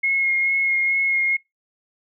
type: tone with vibrato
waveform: sine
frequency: 2158 Hz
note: C#7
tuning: 47 cents flat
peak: -17 dBFS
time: 0.03-1.37 s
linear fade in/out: 10 ms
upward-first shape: sine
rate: 2.3 Hz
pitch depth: 15 cents each way
effects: noise-tail reverb RT60 0.2 s tail -24 dB re dry